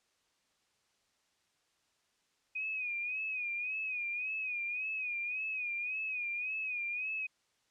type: tone with vibrato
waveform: sine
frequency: 2489 Hz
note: D#7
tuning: in tune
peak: -34 dBFS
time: 2.55-7.27 s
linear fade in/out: 10 ms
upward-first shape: sine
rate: 1.8 Hz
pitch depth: 79 cents each way
effects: white hiss -75 dBFS RMS until 7.7 s + low-pass 7000 Hz 12 dB/octave